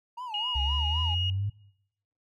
triangle tone with vibrato, 915 Hz, A#5, 32 cents flat, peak -33 dBFS, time 0.17-1.15 s, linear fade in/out 10 ms, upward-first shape sine, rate 3.9 Hz, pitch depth 180 cents each way
sine tone, 2873 Hz, F7, 48 cents sharp, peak -28 dBFS, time 0.34-1.3 s, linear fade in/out 2 ms
sine exponential sweep, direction up, 65.41 to 103.83 Hz, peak -26 dBFS, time 0.55-1.5 s, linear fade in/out 10 ms
effects noise-tail reverb RT60 0.8 s tail -23 dB re dry + tanh soft clip ceiling -15 dBFS

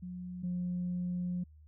sine tone pair in turn, 180 / 178.34 Hz, F#3 / F3, -47 / +37 cents, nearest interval unison, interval 16 cents, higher first, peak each -39 / -31 dBFS, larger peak second, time 0.02-0.43 / 0.43-1.44 s, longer second, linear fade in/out 10 ms, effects tanh soft clip ceiling -28 dBFS + added 76 Hz sine -54 dBFS peak until 1.67 s

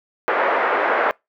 pink band-pass noise, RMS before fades -19 dBFS, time 0.28-1.11 s, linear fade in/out 0 ms, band 440 to 1900 Hz, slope 24 dB/octave, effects noise-tail reverb RT60 0.2 s tail -25 dB re dry

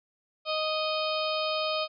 harmonic tone, 622.3 Hz, D#5, in tune, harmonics 1 / 2 / 4 / 5 / 6 / 7 / 8, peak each -30 / -33 / -36 / -37 / -38 / -38 / -39 dBFS, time 0.45-1.88 s, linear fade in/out 50 ms, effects none

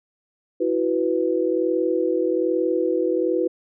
sine chord, E suspended second, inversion none, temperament just, 329.6 / 370.8 / 494.4 Hz, E4 / F#4 / B4, 0 / +4 / +2 cents, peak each -23 dBFS, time 0.6-3.48 s, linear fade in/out 10 ms, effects none

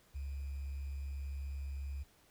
sine tone with sample-and-hold, 69.3 Hz, C#2, in tune, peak -38 dBFS, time 0.14-2.04 s, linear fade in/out 20 ms, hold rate 2450 Hz, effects pink hiss -67 dBFS RMS until 2.3 s

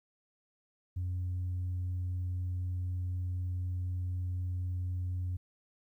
sine tone, 90.4 Hz, F#2, 40 cents flat, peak -30 dBFS, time 0.96-5.37 s, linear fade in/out 10 ms, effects tanh soft clip ceiling -30 dBFS + 12-bit

